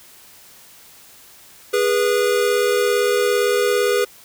square tone pair together, 410.2 / 487.8 Hz, G#4 / B4, -21 / -21 cents, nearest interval minor third, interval 300 cents, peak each -19 dBFS, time 1.73-4.05 s, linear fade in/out 10 ms, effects white hiss -46 dBFS RMS until 4.24 s

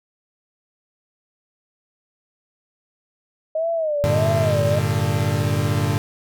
sine tone with vibrato, 622 Hz, D#5, 1 cent flat, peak -19 dBFS, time 3.55-4.79 s, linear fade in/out 5 ms, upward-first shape sine, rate 1.6 Hz, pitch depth 130 cents each way
40% pulse chord, G minor, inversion none, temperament equal with one note detuned, 98 / 114.14 / 146.83 Hz, G2 / Bb2 / D3, 0 / -36 / 0 cents, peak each -22 dBFS, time 4.04-5.98 s, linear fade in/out 0 ms
effects none

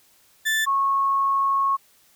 35% pulse / sine tone pair in turn, 1760 / 1096.8 Hz, A6 / C#6, 0 / -19 cents, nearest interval minor sixth, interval 819 cents, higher first, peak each -18 dBFS, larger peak neither, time 0.45-0.66 / 0.66-1.77 s, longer second, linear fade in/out 20 ms, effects white hiss -58 dBFS RMS until 2.15 s

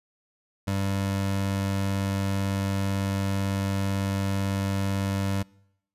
25% pulse tone, 98 Hz, G2, in tune, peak -21 dBFS, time 0.67-5.43 s, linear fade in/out 10 ms, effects noise-tail reverb RT60 0.8 s tail -25 dB re dry + resampled to 32000 Hz

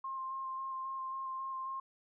sine tone with vibrato, 1060 Hz, C6, 22 cents sharp, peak -37 dBFS, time 0.04-1.8 s, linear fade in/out 5 ms, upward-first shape square, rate 3.7 Hz, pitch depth 12 cents each way, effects none

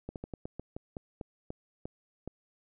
slowing click train, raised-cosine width 2 ms, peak -25 dBFS, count 12, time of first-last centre 0.09-2.276 s, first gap 68 ms, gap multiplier 1.2, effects none

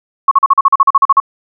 sine tone bursts, 1100 Hz, C#6, 14 cents flat, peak -3 dBFS, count 13, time 0.28-1.201 s, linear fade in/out 5 ms, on 33 ms, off 41 ms, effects none

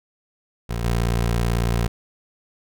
20% pulse tone with level steps, 58.1 Hz, A#1, 5 cents flat, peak -19 / -14 dBFS, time 0.69-1.88 s, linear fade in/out 10 ms, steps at 0.84 s, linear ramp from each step 10 ms, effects none

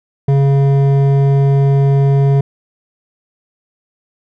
sine tone with hard clipping, 138.5 Hz, C#3, 1 cent flat, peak -10 dBFS, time 0.28-2.41 s, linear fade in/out 5 ms, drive 10 dB, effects none

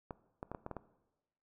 clicks, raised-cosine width 1 ms, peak -27 dBFS, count 7, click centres 0.108 / 0.429 / 0.516 / 0.548 / 0.664 / 0.713 / 0.767 s, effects noise-tail reverb RT60 1.0 s tail -17 dB re dry

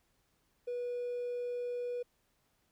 triangle tone with hard clipping, 487.4 Hz, B4, 23 cents flat, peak -35 dBFS, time 0.67-2.03 s, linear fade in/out 10 ms, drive 4 dB, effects pink hiss -75 dBFS RMS until 2.71 s

